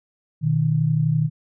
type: tone pair together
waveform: sine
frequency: 123.47 / 155.45 Hz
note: B2 / D#3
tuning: 0 / -1 cents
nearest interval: major third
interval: 399 cents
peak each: -22 / -18 dBFS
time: 0.41-1.3 s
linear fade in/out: 50 ms
effects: none